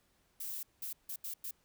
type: noise bursts at uneven times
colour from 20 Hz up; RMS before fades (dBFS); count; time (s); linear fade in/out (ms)
violet; -41; 5; 0.4-0.63 / 0.82-0.93 / 1.09-1.16 / 1.24-1.34 / 1.44-1.51; 5
effects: pink hiss -73 dBFS RMS until 1.64 s